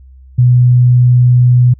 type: tone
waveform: sine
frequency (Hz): 123.7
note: B2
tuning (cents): +3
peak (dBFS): -4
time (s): 0.38-1.74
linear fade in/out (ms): 10
effects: added 65 Hz sine -35 dBFS peak until 1.79 s